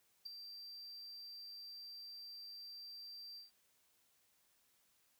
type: tone with ADSR envelope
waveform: triangle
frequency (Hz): 4699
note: D8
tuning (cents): 0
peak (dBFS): -40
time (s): 0.25-3.51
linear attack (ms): 13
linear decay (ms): 9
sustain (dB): -8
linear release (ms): 140
effects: white hiss -75 dBFS RMS until 5.19 s